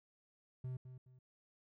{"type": "tone with echo", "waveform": "triangle", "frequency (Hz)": 127.8, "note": "C3", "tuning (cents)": -40, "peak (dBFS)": -38, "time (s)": [0.64, 0.77], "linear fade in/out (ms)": 5, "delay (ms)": 210, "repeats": 2, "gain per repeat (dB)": -10, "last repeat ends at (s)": 1.19, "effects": []}